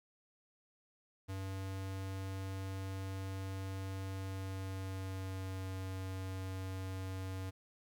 square tone with pitch glide, 96 to 94.57 Hz, G2 to F#2, -36 to +38 cents, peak -40 dBFS, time 1.28-7.51 s, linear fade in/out 20 ms, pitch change -26 cents, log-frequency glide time 4.1-5.74 s, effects 12-bit

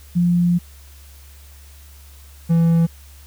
sine / triangle tone pair in turn, 174.61 / 166.48 Hz, F3 / E3, 0 / +17 cents, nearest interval minor second, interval 83 cents, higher first, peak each -13 / -10 dBFS, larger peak second, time 0.15-0.59 / 2.49-2.87 s, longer first, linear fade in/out 20 ms, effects added 70 Hz sine -41 dBFS peak until 3.26 s + white hiss -49 dBFS RMS until 3.26 s

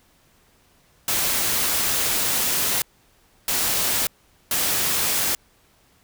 white noise bursts at uneven times, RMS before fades -22 dBFS, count 3, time 1.08-2.82 / 3.48-4.07 / 4.51-5.35 s, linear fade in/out 2 ms, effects pink hiss -59 dBFS RMS until 6.03 s

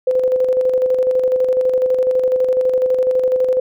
sine tone with tremolo, 511 Hz, C5, 41 cents flat, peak -11 dBFS, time 0.07-3.6 s, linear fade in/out 5 ms, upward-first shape square, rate 12 Hz, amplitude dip 40%, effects none

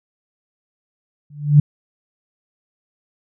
sine tone with exponential growth, 146.83 Hz, D3, in tune, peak -3 dBFS, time 1.3-1.6 s, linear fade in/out 5 ms, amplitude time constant 65 ms, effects none

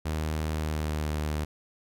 sawtooth tone with pitch glide, 77.78 to 75.92 Hz, D#2 to D#2, 0 to -42 cents, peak -24 dBFS, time 0.05-1.45 s, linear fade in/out 10 ms, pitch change -42 cents, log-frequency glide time 0.53-1.12 s, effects none

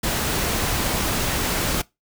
pink noise, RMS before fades -23 dBFS, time 0.03-1.82 s, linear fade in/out 10 ms, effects noise-tail reverb RT60 0.2 s tail -22 dB re dry

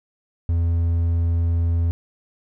triangle tone, 84.3 Hz, E2, 39 cents sharp, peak -15 dBFS, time 0.49-1.91 s, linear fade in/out 0 ms, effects none

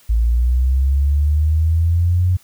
sine linear sweep, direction up, 55 to 91.8 Hz, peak -12 dBFS, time 0.09-2.37 s, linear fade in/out 10 ms, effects white hiss -51 dBFS RMS until 2.43 s

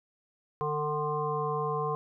harmonic tone, 149.9 Hz, D3, 36 cents sharp, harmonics 1 / 3 / 5 / 7 / 8, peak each -35 / -32 / -37 / -32 / -44 dBFS, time 0.61-1.95 s, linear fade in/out 0 ms, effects none

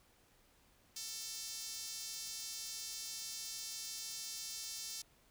sawtooth tone with high-pass filter, 446.2 Hz, A4, 24 cents sharp, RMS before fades -45 dBFS, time 0.96-5.02 s, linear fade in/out 5 ms, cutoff 5300 Hz, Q 2, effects pink hiss -69 dBFS RMS until 5.3 s

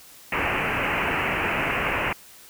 white low-pass noise, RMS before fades -25 dBFS, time 0.32-2.13 s, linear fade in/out 5 ms, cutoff 2800 Hz, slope 96 dB/octave, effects white hiss -48 dBFS RMS until 2.49 s

